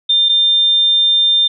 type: tone pair in turn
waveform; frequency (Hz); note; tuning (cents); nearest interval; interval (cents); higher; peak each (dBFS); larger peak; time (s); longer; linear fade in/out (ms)
sine; 3600 / 3600; A7 / A7; +39 / +39; unison; 0; neither; -9; neither; 0.09-0.29 / 0.29-1.48; second; 10
effects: none